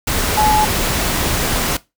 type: tone in noise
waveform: sine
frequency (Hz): 851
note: G#5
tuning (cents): +42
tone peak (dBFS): -12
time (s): 0.37-0.65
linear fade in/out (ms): 5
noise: pink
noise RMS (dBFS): -18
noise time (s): 0.07-1.77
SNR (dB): +3
effects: noise-tail reverb RT60 0.2 s tail -18 dB re dry